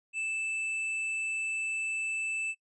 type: tone with tanh clipping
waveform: sine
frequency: 2637 Hz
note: E7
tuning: in tune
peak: -32 dBFS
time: 0.13-2.55 s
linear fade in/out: 50 ms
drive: 9 dB
effects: noise-tail reverb RT60 0.1 s tail -24 dB re dry + resampled to 24000 Hz